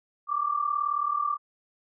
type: tone pair together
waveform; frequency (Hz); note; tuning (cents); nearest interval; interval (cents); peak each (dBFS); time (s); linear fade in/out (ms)
sine; 1150 / 1188.5; D6 / D6; -37 / +20; minor second; 57; -28 / -27; 0.27-1.38; 50
effects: none